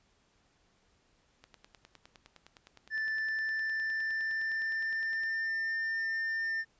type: click train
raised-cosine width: 0.2 ms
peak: -34 dBFS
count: 38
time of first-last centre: 1.44-5.235 s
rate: 9.75 Hz
type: tone with pitch glide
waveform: triangle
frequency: 1760 to 1801.1 Hz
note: A6 to A6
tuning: 0 to +40 cents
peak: -29 dBFS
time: 2.9-6.65 s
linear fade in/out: 50 ms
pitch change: +40 cents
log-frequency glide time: 3.08-5.64 s
effects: pink hiss -70 dBFS RMS until 6.79 s + resampled to 16000 Hz